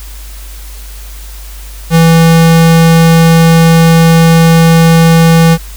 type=tone; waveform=square; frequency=164.81 Hz; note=E3; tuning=in tune; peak=-3 dBFS; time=1.9-5.58 s; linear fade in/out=50 ms; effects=added 50 Hz sine -24 dBFS peak until 5.76 s + white hiss -33 dBFS RMS until 5.76 s